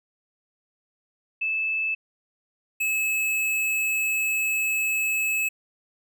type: tone pair in turn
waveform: sine / square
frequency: 2621 / 2592 Hz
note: E7 / E7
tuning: -11 / -30 cents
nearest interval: unison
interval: 19 cents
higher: first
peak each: -23 dBFS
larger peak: neither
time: 1.41-1.95 / 2.8-5.49 s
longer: second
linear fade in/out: 10 ms
effects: none